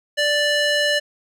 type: tone with band-pass filter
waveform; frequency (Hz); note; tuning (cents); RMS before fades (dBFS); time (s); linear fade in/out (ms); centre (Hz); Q
square; 587.3; D5; 0; -19; 0.17-1; 20; 2800; 0.86
effects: none